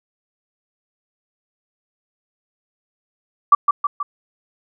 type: tone with echo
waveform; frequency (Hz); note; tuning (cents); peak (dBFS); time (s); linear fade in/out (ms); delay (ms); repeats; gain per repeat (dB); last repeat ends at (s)
sine; 1158; D6; -25; -5; 3.52-3.55; 5; 160; 3; -5; 4.03
effects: none